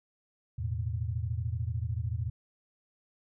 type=chord; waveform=sine; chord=E suspended fourth; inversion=none; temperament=equal with one note detuned; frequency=82.69 / 110 / 123.47 Hz; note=E2 / A2 / B2; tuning=+6 / 0 / 0 cents; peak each=-34 / -33 / -37 dBFS; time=0.58-2.3 s; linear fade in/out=10 ms; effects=none